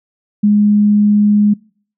sine tone, 207.7 Hz, G#3, in tune, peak -7 dBFS, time 0.43-1.54 s, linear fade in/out 10 ms, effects noise-tail reverb RT60 0.5 s tail -25 dB re dry

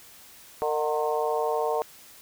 harmonic tone with a mistuned harmonic, 152.7 Hz, D#3, 32 cents flat, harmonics 3 / 4 / 5 / 6 / 7, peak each -27 / -30 / -30 / -32 / -35 dBFS, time 0.62-1.82 s, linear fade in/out 0 ms, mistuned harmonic 5, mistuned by -51 cents, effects white hiss -50 dBFS RMS until 2.21 s

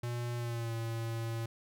square tone with pitch glide, 120 to 114.45 Hz, B2 to A#2, -49 to -31 cents, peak -35 dBFS, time 0.03-1.46 s, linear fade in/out 5 ms, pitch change -82 cents, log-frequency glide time 0.37-0.73 s, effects none

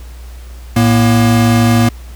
square tone pair together, 111.79 / 236.7 Hz, A2 / A#3, +28 / +27 cents, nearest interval octave + minor second, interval 1299 cents, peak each -11 dBFS, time 0.76-1.89 s, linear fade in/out 5 ms, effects added 60 Hz sine -28 dBFS peak until 2.15 s + pink hiss -42 dBFS RMS until 2.15 s

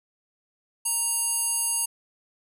square tone with band-pass filter, 932.3 Hz, A#5, in tune, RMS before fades -26 dBFS, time 0.85-1.86 s, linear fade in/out 10 ms, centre 9800 Hz, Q 5.2, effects none

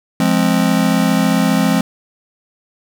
square chord, F minor, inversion none, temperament just, 174.61 / 209.5 / 261.9 Hz, F3 / Ab3 / C4, 0 / +15 / +2 cents, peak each -17 dBFS, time 0.2-1.81 s, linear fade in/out 2 ms, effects none

